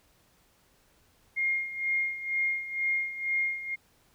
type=tone with tremolo; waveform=sine; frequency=2131 Hz; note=C7; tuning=31 cents sharp; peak=-24 dBFS; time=1.36-3.76 s; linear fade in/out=20 ms; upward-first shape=sine; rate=2.1 Hz; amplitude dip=75%; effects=pink hiss -65 dBFS RMS until 4.14 s